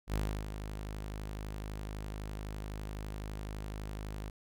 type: tone with ADSR envelope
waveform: sawtooth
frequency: 51.91 Hz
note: G#1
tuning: in tune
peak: -26 dBFS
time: 0.07-4.3 s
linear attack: 73 ms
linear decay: 310 ms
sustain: -9 dB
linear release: 4 ms
effects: none